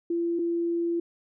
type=tone pair in turn; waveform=sine; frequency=340 / 340 Hz; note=F4 / F4; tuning=-46 / -46 cents; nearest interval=unison; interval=0 cents; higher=neither; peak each=-24 dBFS; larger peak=neither; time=0.1-0.39 / 0.39-1 s; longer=second; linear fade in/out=5 ms; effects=none